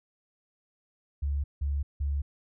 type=tone bursts; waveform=sine; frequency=71 Hz; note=C#2; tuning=42 cents sharp; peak=-26 dBFS; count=3; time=1.22-2.22 s; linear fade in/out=10 ms; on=220 ms; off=170 ms; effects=none